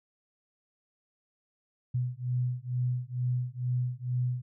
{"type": "beating tone pair", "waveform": "sine", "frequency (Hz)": [123.47, 125.67], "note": ["B2", "B2"], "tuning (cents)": [0, 31], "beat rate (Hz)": 2.2, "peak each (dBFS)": -31, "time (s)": [1.94, 4.42], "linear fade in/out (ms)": 10, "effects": []}